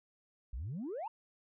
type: exponential sweep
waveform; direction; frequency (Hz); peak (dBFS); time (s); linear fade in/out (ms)
sine; up; 50.7 to 960; -36; 0.53-1.08; 5
effects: tanh soft clip ceiling -35 dBFS